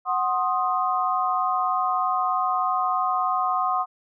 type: chord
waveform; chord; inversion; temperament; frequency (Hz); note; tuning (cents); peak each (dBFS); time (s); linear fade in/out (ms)
sine; C diminished; second; equal with one note detuned; 740 / 1056.8 / 1244.5; Gb5 / C6 / Eb6; 0 / +17 / 0; -25; 0.05-3.86; 50
effects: none